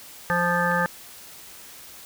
harmonic tone, 174.61 Hz, F3, in tune, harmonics 1 / 3 / 5 / 7 / 9 / 10, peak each -27 / -27 / -27 / -27 / -27 / -27 dBFS, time 0.3-0.86 s, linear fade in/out 0 ms
clicks, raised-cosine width 0.3 ms, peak -25 / -29 dBFS, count 2, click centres 0.716 / 0.793 s
effects white hiss -44 dBFS RMS until 2.05 s

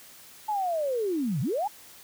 sine linear two-way sweep, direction down then up, 873 to 117.5 to 873 Hz, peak -25 dBFS, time 0.48-1.68 s, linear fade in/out 10 ms, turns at 1.41 s, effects white hiss -50 dBFS RMS until 2.03 s + high-pass 60 Hz 12 dB/octave

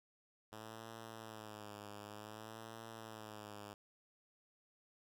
5% pulse tone with vibrato, 108 Hz, A2, 32 cents flat, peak -38 dBFS, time 0.52-3.74 s, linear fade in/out 5 ms, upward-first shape sine, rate 0.55 Hz, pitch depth 76 cents each way, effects none

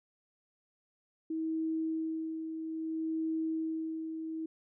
sine tone with tremolo, 320.6 Hz, E4, 48 cents flat, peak -30 dBFS, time 1.3-4.46 s, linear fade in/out 5 ms, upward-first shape sine, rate 0.61 Hz, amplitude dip 50%, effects none

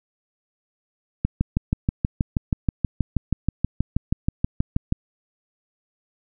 click train, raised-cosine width 5 ms, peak -7 dBFS, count 24, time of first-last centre 1.25-4.924 s, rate 6.26 Hz, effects none

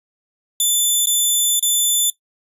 10% pulse tone with dropouts, 3520 Hz, A7, in tune, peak -6 dBFS, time 0.6-2.1 s, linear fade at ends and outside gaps 2 ms, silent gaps 1.058-1.07 / 1.595-1.626 s, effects noise-tail reverb RT60 0.1 s tail -17 dB re dry + resampled to 32000 Hz

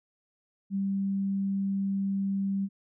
sine tone, 196 Hz, G3, in tune, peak -26 dBFS, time 0.7-2.69 s, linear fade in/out 50 ms, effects none

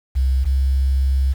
sine tone pair in turn, 65.6 / 66.71 Hz, C2 / C2, +5 / +34 cents, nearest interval unison, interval 29 cents, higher second, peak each -14 dBFS, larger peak neither, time 0.15-0.45 / 0.45-1.34 s, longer second, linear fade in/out 20 ms, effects 7-bit

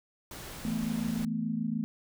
pink noise, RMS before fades -43 dBFS, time 0.31-1.25 s, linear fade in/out 2 ms
sine chord, E suspended fourth, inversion none, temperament equal, 164.81 / 220 / 246.9 Hz, E3 / A3 / B3, 0 / 0 / 0 cents, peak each -36 / -31 / -35 dBFS, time 0.65-1.84 s, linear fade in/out 0 ms
effects none

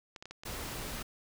clicks, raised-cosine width 0.2 ms, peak -28 dBFS, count 5, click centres 0.162 / 0.225 / 0.256 / 0.31 / 0.435 s
pink noise, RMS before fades -40 dBFS, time 0.45-1.03 s, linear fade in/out 10 ms
effects none

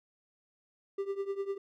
triangle tone with tremolo, 394.9 Hz, G4, 13 cents sharp, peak -27 dBFS, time 0.98-1.58 s, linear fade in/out 5 ms, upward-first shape triangle, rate 10 Hz, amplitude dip 90%, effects none

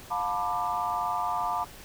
sine chord, B half-diminished seventh, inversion second, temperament just, 711.2 / 889 / 987.8 / 1185.3 Hz, F5 / A5 / B5 / D6, +31 / +18 / 0 / +16 cents, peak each -32 dBFS, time 0.1-1.65 s, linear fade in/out 20 ms, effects pink hiss -47 dBFS RMS until 1.84 s

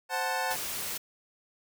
25% pulse chord, F# diminished, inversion second, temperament equal, 523.3 / 740 / 880 Hz, C5 / F#5 / A5, 0 / 0 / 0 cents, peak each -32 / -29 / -28 dBFS, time 0.09-0.57 s, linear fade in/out 50 ms
white noise, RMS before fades -35 dBFS, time 0.5-0.98 s, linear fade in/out 10 ms
effects none

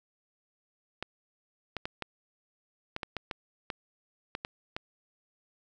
clicks, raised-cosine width 0.3 ms, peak -18 dBFS, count 12, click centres 1.026 / 1.767 / 1.855 / 2.023 / 2.964 / 3.032 / 3.167 / 3.312 / 3.702 / 4.351 / 4.449 / 4.765 s, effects none

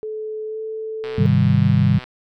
sine tone with pitch glide, 432.7 to 439 Hz, A4 to A4, -29 to -4 cents, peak -25 dBFS, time 0.03-1.26 s, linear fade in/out 0 ms, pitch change +25 cents, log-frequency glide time 0.46-0.6 s
click train, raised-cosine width 0.3 ms, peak -19 dBFS, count 127, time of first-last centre 1.04-2.04 s, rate 126 Hz
sine chord, Ab major seventh, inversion none, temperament equal, 103.83 / 130.81 / 155.56 / 196 Hz, Ab2 / C3 / Eb3 / G3, 0 / 0 / 0 / 0 cents, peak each -18 dBFS, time 1.18-1.99 s, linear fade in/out 5 ms
effects none

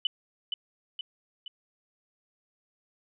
sine tone with echo, 2995 Hz, F#7, 20 cents sharp, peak -23 dBFS, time 0.05-0.07 s, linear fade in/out 2 ms, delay 470 ms, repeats 3, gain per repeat -5 dB, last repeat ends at 1.48 s, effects none

